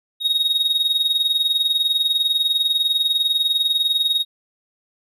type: tone with tremolo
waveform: triangle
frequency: 3757 Hz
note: A#7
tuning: 13 cents sharp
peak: -12 dBFS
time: 0.2-4.25 s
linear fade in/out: 50 ms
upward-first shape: sine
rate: 20 Hz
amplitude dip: 70%
effects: none